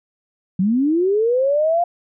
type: linear sweep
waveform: sine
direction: up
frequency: 176.4 to 706 Hz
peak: -14 dBFS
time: 0.59-1.84 s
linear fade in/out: 5 ms
effects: none